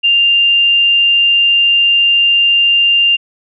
sine tone, 2794 Hz, F7, in tune, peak -7 dBFS, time 0.03-3.17 s, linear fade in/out 20 ms, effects none

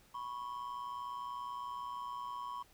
triangle ring-modulated tone, 1043 Hz, C6, 6 cents flat, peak -35 dBFS, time 0.14-2.63 s, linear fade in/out 10 ms, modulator 59.9 Hz, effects pink hiss -65 dBFS RMS until 2.73 s

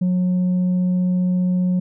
sine tone, 181.5 Hz, F#3, 33 cents flat, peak -13 dBFS, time 0.01-1.8 s, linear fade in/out 10 ms, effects tanh soft clip ceiling -15 dBFS

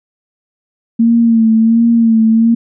sine tone with vibrato, 227.6 Hz, A#3, 41 cents flat, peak -6 dBFS, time 0.99-2.55 s, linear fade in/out 10 ms, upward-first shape sine, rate 1.4 Hz, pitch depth 42 cents each way, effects none

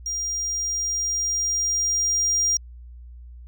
triangle tone with level ramp, 5700 Hz, F8, 34 cents sharp, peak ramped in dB -24 to -17 dBFS, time 0.06-2.57 s, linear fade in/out 2 ms, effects added 60 Hz sine -39 dBFS peak until 3.47 s

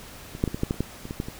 clicks, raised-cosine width 3 ms, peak -23 / -8 / -14 / -16 / -10 / -11 / -29 / -11 / -22 / -18 / -14 / -21 dBFS, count 12, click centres 0.351 / 0.439 / 0.477 / 0.545 / 0.634 / 0.709 / 0.743 / 0.806 / 1.054 / 1.109 / 1.201 / 1.285 s, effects pink hiss -44 dBFS RMS until 1.39 s

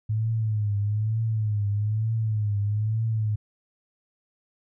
sine tone with vibrato, 107.1 Hz, A2, 46 cents flat, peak -22 dBFS, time 0.09-3.36 s, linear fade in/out 10 ms, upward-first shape triangle, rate 1.1 Hz, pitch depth 100 cents each way, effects none

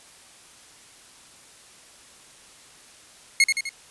sawtooth tone with echo, 2163 Hz, C#7, 43 cents flat, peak -10 dBFS, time 3.4-3.44 s, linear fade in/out 2 ms, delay 84 ms, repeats 3, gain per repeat -5 dB, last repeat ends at 3.692 s, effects white hiss -50 dBFS RMS until 3.9 s + resampled to 24000 Hz

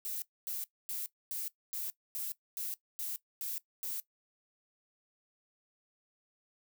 violet noise bursts, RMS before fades -38 dBFS, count 10, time 0.05-4 s, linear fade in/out 0 ms, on 170 ms, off 250 ms, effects noise-tail reverb RT60 0.1 s tail -18 dB re dry

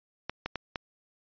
clicks, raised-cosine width 0.3 ms, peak -16 dBFS, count 4, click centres 0.296 / 0.46 / 0.557 / 0.758 s, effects resampled to 11025 Hz

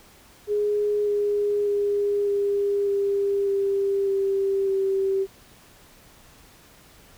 sine tone with pitch steps, 415.3 / 411.2 / 407.2 / 403.2 / 399.3 / 395.4 / 391.5 / 387.7 Hz, G#4 / G#4 / G#4 / G4 / G4 / G4 / G4 / G4, 0 / -17 / -34 / +49 / +32 / +15 / -2 / -19 cents, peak -20 dBFS, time 0.47-5.27 s, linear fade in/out 50 ms, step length 600 ms, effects pink hiss -52 dBFS RMS until 7.17 s

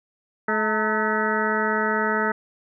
harmonic tone with a mistuned harmonic, 215.4 Hz, A3, 37 cents flat, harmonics 1 / 2 / 3 / 4 / 6 / 7 / 8 / 9, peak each -28 / -27 / -31 / -28 / -27 / -27 / -32 / -30 dBFS, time 0.48-2.32 s, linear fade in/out 5 ms, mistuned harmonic 4, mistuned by +77 cents, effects none

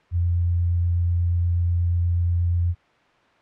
sine tone with vibrato, 86.7 Hz, F2, 12 cents flat, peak -18 dBFS, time 0.11-2.75 s, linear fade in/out 50 ms, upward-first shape sine, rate 8.3 Hz, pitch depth 8 cents each way, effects white hiss -57 dBFS RMS until 3.41 s + low-pass 2000 Hz 12 dB/octave

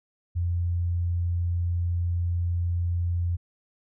sine tone, 86.8 Hz, F2, 10 cents flat, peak -23 dBFS, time 0.35-3.37 s, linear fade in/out 20 ms, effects none

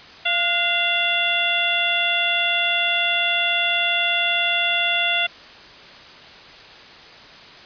harmonic tone with a mistuned harmonic, 689 Hz, F5, 24 cents flat, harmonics 1 / 2 / 3 / 4 / 5, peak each -27 / -26 / -25 / -22 / -23 dBFS, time 0.25-5.27 s, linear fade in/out 10 ms, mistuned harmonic 2, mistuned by +67 cents, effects white hiss -42 dBFS RMS until 7.65 s + resampled to 11025 Hz

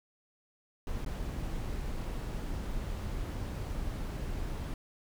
brown noise with dropouts, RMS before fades -36 dBFS, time 0.87-4.74 s, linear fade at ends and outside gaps 1 ms, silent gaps 1.048-1.062 s, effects none

